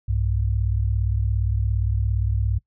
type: tone pair together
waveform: sine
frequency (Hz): 63.6 / 100.96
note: C2 / G#2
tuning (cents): -48 / -48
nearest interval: minor sixth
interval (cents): 800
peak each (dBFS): -22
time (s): 0.08-2.59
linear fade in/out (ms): 10
effects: noise-tail reverb RT60 0.1 s tail -23 dB re dry